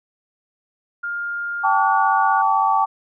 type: tone with pitch glide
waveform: sine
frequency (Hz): 1407 to 1448.2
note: F6 to F#6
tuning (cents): +12 to -38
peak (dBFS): -23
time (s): 1.03-2.42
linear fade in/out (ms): 10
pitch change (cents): +50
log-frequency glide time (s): 1.62-1.86
type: chord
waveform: sine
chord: G suspended second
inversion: none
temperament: equal with one note detuned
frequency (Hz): 784 / 880 / 1144.5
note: G5 / A5 / D6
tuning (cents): 0 / 0 / -45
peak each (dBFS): -19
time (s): 1.63-2.86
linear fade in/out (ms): 20
effects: none